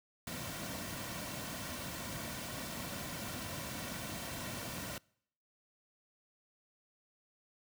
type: noise with comb filter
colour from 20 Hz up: pink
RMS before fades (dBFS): -42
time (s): 0.27-4.98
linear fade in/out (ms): 2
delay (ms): 2.4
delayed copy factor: -0.5
effects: noise-tail reverb RT60 0.7 s tail -26 dB re dry + high-pass 60 Hz 12 dB/octave